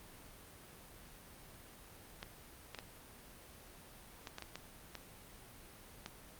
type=clicks; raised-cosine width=0.2 ms; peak=-26 dBFS; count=9; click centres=2.229 / 2.747 / 2.788 / 4.272 / 4.384 / 4.423 / 4.556 / 4.953 / 6.061 s; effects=pink hiss -56 dBFS RMS until 6.39 s + Opus 32 kbps